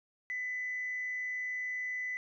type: tone with frequency modulation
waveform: sine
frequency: 2000 Hz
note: B6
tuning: 21 cents sharp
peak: -33 dBFS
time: 0.3-2.17 s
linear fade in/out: 0 ms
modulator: 153 Hz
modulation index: 0.21
effects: tanh soft clip ceiling -29 dBFS